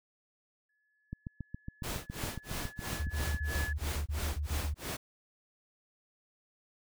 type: tone with exponential growth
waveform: sine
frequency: 1708 Hz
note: G#6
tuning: 48 cents sharp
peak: -36 dBFS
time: 0.69-3.73 s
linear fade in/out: 5 ms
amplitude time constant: 660 ms
type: click train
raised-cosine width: 5 ms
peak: -26 dBFS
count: 17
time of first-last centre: 1.13-3.346 s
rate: 7.22 Hz
type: noise with tremolo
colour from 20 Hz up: pink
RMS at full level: -37 dBFS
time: 1.83-4.97 s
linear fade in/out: 10 ms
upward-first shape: sine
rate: 3 Hz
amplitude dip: 100%
type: tone bursts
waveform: sine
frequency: 74 Hz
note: D2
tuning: 14 cents sharp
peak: -31 dBFS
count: 13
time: 2.99-4.744 s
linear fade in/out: 10 ms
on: 110 ms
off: 27 ms
effects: none